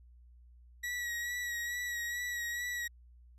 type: tone with vibrato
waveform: 40% pulse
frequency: 1923 Hz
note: B6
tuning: 47 cents flat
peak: -34 dBFS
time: 0.83-2.88 s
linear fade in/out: 10 ms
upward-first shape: sine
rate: 2.3 Hz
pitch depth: 29 cents each way
effects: added 60 Hz sine -55 dBFS peak until 3.38 s + resampled to 32000 Hz